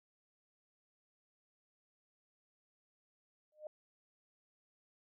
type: tone with exponential growth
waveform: sine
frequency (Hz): 610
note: D#5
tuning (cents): -34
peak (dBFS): -39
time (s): 3.52-3.67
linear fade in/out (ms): 2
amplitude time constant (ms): 32
effects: none